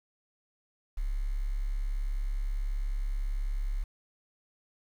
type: tone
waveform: sine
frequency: 34.65 Hz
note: C#1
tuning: in tune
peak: -28 dBFS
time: 0.97-3.84 s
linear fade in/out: 10 ms
effects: 9-bit